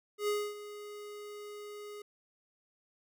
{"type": "tone with ADSR envelope", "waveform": "square", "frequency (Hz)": 415.3, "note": "G#4", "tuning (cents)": 0, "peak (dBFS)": -29, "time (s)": [0.18, 2.02], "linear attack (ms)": 100, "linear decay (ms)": 260, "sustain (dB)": -15, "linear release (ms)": 4, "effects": []}